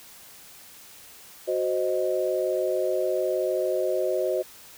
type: chord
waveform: sine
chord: C diminished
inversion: second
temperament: equal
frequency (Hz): 370 / 523.3 / 622.3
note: Gb4 / C5 / Eb5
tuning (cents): 0 / 0 / 0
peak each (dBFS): -27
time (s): 1.47-4.43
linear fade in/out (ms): 20
effects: white hiss -48 dBFS RMS until 4.77 s